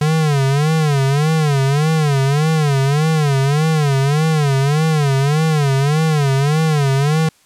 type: tone with vibrato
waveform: square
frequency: 146.83 Hz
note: D3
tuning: in tune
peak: -13 dBFS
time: 0.01-7.29 s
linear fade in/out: 5 ms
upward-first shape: sine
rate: 1.7 Hz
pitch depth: 150 cents each way
effects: white hiss -53 dBFS RMS until 7.45 s + low-pass 10000 Hz 12 dB/octave